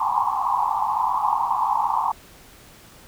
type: band-pass noise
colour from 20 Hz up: white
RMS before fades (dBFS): -22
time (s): 0-2.12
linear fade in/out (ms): 5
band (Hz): 790 to 1100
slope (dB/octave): 96
effects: pink hiss -48 dBFS RMS until 3.07 s